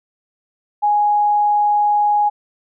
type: tone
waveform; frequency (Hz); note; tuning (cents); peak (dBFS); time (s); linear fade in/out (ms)
sine; 830.6; G#5; 0; -12; 0.82-2.3; 20
effects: none